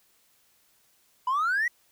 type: exponential sweep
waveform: triangle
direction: up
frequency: 980 to 1975.5 Hz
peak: -20 dBFS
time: 1.27-1.68 s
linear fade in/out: 5 ms
effects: tanh soft clip ceiling -19 dBFS + white hiss -65 dBFS RMS until 1.91 s